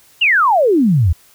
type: exponential sweep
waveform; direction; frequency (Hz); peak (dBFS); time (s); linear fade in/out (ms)
sine; down; 2961 to 74.7; -9; 0.21-1.13; 10
effects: white hiss -49 dBFS RMS until 1.34 s